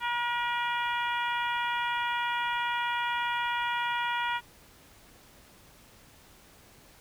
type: harmonic tone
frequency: 478.4 Hz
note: A#4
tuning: 45 cents sharp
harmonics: 2 / 3 / 4 / 5 / 6 / 7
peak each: -30 / -34 / -36 / -38 / -40 / -41 dBFS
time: 0-4.41 s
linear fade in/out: 50 ms
effects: pink hiss -56 dBFS RMS until 7 s